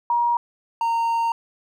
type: tone pair in turn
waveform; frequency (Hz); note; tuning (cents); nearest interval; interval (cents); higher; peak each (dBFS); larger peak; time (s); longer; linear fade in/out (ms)
sine / triangle; 950 / 922.4; A#5 / A#5; +33 / -19; minor second; 52; first; -17; neither; 0.1-0.37 / 0.81-1.32; second; 2
effects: none